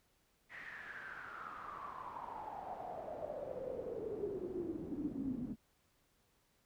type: noise with band-pass filter sweep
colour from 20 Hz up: brown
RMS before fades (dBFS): -44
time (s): 0.49-5.56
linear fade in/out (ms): 50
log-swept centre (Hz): 2000 to 230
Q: 8.6
effects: pink hiss -75 dBFS RMS until 6.65 s